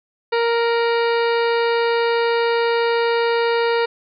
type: harmonic tone with a mistuned harmonic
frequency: 466.2 Hz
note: A#4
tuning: in tune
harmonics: 1 / 2 / 3 / 4 / 5 / 6 / 8 / 9 / 10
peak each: -17 / -23 / -27 / -29 / -31 / -33 / -35 / -36 / -37 dBFS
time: 0.32-3.86 s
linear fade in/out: 10 ms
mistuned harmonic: 6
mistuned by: +38 cents
effects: none